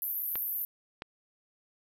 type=band-pass noise; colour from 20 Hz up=pink; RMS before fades=-34 dBFS; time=0.02-0.65 s; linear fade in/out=0 ms; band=12000 to 14000 Hz; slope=96 dB/octave
type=clicks; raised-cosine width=0.3 ms; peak=-22 dBFS; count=2; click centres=0.356 / 1.021 s
effects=none